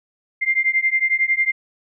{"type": "beating tone pair", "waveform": "sine", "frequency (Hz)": [2093, 2104], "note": ["C7", "C7"], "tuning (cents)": [0, 9], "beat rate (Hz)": 11, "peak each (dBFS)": -19, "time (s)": [0.41, 1.52], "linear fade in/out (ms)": 20, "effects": []}